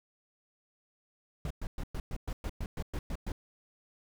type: noise bursts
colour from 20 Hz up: brown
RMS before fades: -35 dBFS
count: 12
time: 1.45-3.32 s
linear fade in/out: 2 ms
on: 55 ms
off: 110 ms
effects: none